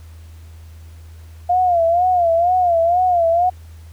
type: tone with vibrato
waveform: sine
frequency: 698.5 Hz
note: F5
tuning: in tune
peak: -12 dBFS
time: 1.49-3.5 s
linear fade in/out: 10 ms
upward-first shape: sine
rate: 2.1 Hz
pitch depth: 96 cents each way
effects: added 81 Hz sine -36 dBFS peak until 3.92 s + pink hiss -52 dBFS RMS until 3.92 s